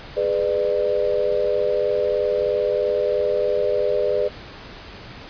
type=chord; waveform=sine; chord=G# diminished; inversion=none; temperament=just; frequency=415.3 / 498.4 / 598 Hz; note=G#4 / B4 / D5; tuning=0 / +16 / +31 cents; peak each=-23 / -22 / -22 dBFS; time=0.16-4.29 s; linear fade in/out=20 ms; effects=pink hiss -39 dBFS RMS until 5.29 s + resampled to 11025 Hz